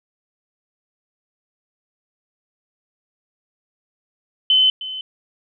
sine tone with echo, 3046 Hz, F#7, 50 cents sharp, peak -11 dBFS, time 4.5-4.7 s, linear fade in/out 2 ms, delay 310 ms, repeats 1, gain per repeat -15 dB, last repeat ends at 5.01 s, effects none

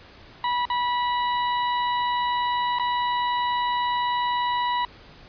40% pulse tone with dropouts, 975 Hz, B5, 23 cents flat, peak -21 dBFS, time 0.44-4.85 s, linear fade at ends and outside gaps 2 ms, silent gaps 0.654-0.7 / 2.787-2.796 s, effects pink hiss -48 dBFS RMS until 5.28 s + resampled to 11025 Hz

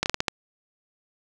slowing click train, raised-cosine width 0.2 ms, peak -5 dBFS, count 6, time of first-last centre 0.03-0.282 s, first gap 29 ms, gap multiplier 1.28, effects none

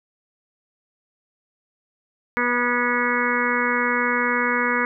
harmonic tone with a mistuned harmonic, 243.7 Hz, B3, 23 cents flat, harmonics 1 / 2 / 4 / 5 / 6 / 7 / 8 / 9, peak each -27 / -27 / -27 / -27 / -27 / -27 / -27 / -27 dBFS, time 2.37-4.85 s, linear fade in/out 0 ms, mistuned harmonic 7, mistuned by -18 cents, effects none

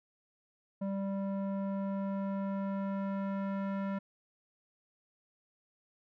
square tone with low-pass filter sweep, 196 Hz, G3, in tune, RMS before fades -35 dBFS, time 0.81-3.99 s, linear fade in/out 10 ms, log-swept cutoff 730 to 1500 Hz, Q 1.2, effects none

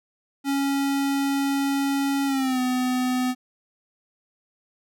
square tone with pitch glide, 277.2 to 252.7 Hz, C#4 to B3, 0 to +40 cents, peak -22 dBFS, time 0.44-3.35 s, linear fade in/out 50 ms, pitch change -160 cents, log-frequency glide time 2.26-2.6 s, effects none

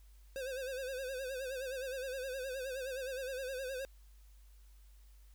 square tone with vibrato, 523.3 Hz, C5, in tune, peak -39 dBFS, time 0.36-3.85 s, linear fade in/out 0 ms, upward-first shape sine, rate 9.6 Hz, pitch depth 81 cents each way, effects added 50 Hz sine -56 dBFS peak until 5.34 s + white hiss -71 dBFS RMS until 5.34 s

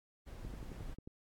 brown noise, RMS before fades -46 dBFS, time 0.26-0.95 s, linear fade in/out 20 ms
click train, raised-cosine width 3 ms, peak -35 dBFS, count 8, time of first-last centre 0.45-1.075 s, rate 11.2 Hz
effects AAC 64 kbps

